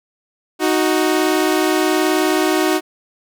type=tone pair together; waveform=sawtooth; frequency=311.1 / 370 Hz; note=D#4 / F#4; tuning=0 / 0 cents; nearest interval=minor third; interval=300 cents; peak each=-13 dBFS; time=0.59-2.81 s; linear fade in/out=50 ms; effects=none